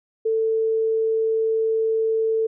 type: tone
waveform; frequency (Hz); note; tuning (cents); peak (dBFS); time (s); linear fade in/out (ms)
sine; 444.9; A4; +19; -18; 0.25-2.47; 10
effects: none